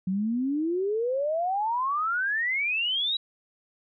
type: exponential sweep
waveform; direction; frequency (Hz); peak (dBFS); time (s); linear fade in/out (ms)
sine; up; 181.6 to 3927; -24; 0.07-3.17; 5
effects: none